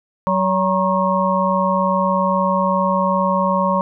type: harmonic tone with a mistuned harmonic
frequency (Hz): 188.5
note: F#3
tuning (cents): +32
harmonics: 1 / 3 / 5 / 6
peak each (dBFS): -20 / -20 / -20 / -20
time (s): 0.27-3.81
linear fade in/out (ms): 0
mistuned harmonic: 6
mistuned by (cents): -72
effects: none